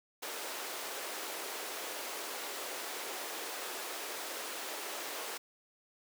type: high-pass noise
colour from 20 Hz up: pink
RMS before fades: -41 dBFS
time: 0.22-5.38 s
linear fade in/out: 10 ms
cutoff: 370 Hz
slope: 24 dB/octave
effects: none